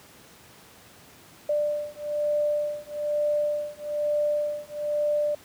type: beating tone pair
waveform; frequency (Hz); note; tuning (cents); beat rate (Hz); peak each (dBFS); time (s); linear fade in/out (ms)
sine; 592 / 593.1; D5 / D5; +14 / +17; 1.1; -27; 1.49-5.35; 5
effects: pink hiss -51 dBFS RMS until 5.44 s + high-pass 100 Hz 12 dB/octave